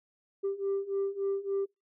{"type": "beating tone pair", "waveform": "sine", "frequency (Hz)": [392, 395.5], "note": ["G4", "G4"], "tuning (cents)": [0, 15], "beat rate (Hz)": 3.5, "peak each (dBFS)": [-32, -30], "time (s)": [0.43, 1.66], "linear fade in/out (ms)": 20, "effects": ["noise-tail reverb RT60 0.2 s tail -26 dB re dry", "tanh soft clip ceiling -25 dBFS"]}